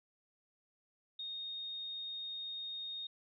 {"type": "tone", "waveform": "sine", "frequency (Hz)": 3706, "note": "A#7", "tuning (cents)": -11, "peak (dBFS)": -40, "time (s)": [1.19, 3.07], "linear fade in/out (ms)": 5, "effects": []}